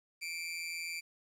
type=tone with amplitude modulation; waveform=sawtooth; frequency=2349 Hz; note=D7; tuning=in tune; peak=-31 dBFS; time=0.21-1.01 s; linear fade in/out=20 ms; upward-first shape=sine; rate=167 Hz; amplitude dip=70%; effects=low-pass 11000 Hz 12 dB/octave + 11-bit